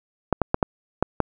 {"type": "clicks", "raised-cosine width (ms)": 1, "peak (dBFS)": -4, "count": 6, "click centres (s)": [0.327, 0.417, 0.544, 0.628, 1.026, 1.203], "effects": []}